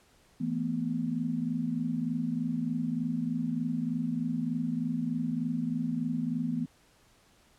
sine chord, E suspended fourth, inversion none, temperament equal with one note detuned, 164.81 / 223.6 / 246.9 Hz, E3 / A3 / B3, 0 / +28 / 0 cents, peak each -34 / -34 / -31 dBFS, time 0.4-6.66 s, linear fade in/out 10 ms, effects pink hiss -63 dBFS RMS until 7.58 s + low-pass 11000 Hz 12 dB/octave

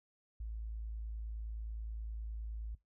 sine tone, 54.8 Hz, A1, 6 cents flat, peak -39 dBFS, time 0.4-2.75 s, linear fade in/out 5 ms, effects noise-tail reverb RT60 0.2 s tail -21 dB re dry

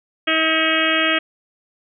harmonic tone with a mistuned harmonic, 319.4 Hz, D#4, 45 cents sharp, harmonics 1 / 2 / 4 / 5 / 6 / 7 / 8 / 9 / 10, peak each -24 / -24 / -24 / -24 / -24 / -24 / -24 / -24 / -24 dBFS, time 0.27-1.19 s, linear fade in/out 10 ms, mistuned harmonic 10, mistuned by +23 cents, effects none

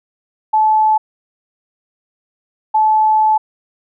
sine tone pair in turn, 866 / 866 Hz, A5 / A5, -28 / -28 cents, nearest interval unison, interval 0 cents, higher neither, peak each -9 dBFS, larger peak neither, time 0.53-0.98 / 2.74-3.38 s, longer second, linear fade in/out 10 ms, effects none

